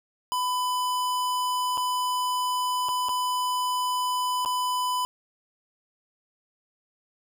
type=tone with dropouts; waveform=square; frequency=1000 Hz; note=B5; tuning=21 cents sharp; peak=-25 dBFS; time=0.32-5.05 s; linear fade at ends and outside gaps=0 ms; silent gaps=1.773-1.778 / 2.886-2.89 / 3.086-3.092 / 4.449-4.459 s; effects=none